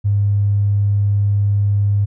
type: tone with tanh clipping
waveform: triangle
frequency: 101.5 Hz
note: G#2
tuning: 39 cents flat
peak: -12 dBFS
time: 0.04-2.06 s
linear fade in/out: 20 ms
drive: 3 dB
effects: none